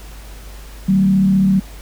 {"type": "tone with frequency modulation", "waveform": "sine", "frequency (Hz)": 191.8, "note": "G3", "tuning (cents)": -37, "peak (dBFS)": -10, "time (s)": [0.88, 1.6], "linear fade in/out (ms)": 10, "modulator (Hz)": 35.1, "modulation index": 0.47, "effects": ["added 50 Hz sine -33 dBFS peak until 1.81 s", "pink hiss -41 dBFS RMS until 1.81 s"]}